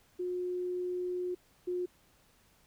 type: tone pair in turn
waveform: sine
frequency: 360 / 358.7 Hz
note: F#4 / F4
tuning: -47 / +46 cents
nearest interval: unison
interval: 7 cents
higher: first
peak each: -32 / -31 dBFS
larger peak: second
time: 0.19-1.35 / 1.67-1.86 s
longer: first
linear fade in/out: 10 ms
effects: pink hiss -66 dBFS RMS until 2.66 s